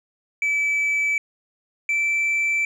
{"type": "tone pair in turn", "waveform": "sine", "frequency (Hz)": [2305, 2329], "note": ["D7", "D7"], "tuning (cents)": [-33, -15], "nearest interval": "unison", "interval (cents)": 18, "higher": "second", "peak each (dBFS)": -16, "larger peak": "neither", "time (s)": [[0.42, 1.18], [1.89, 2.65]], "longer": "neither", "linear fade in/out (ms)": 2, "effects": ["tanh soft clip ceiling -18 dBFS"]}